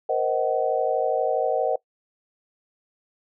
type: chord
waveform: sine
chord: C half-diminished seventh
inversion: third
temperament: just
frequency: 470.9 / 523.3 / 627.9 / 753.5 Hz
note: Bb4 / C5 / Eb5 / Gb5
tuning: +18 / 0 / +16 / +31 cents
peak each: -26 dBFS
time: 0.09-1.76 s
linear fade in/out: 5 ms
effects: noise-tail reverb RT60 0.1 s tail -21 dB re dry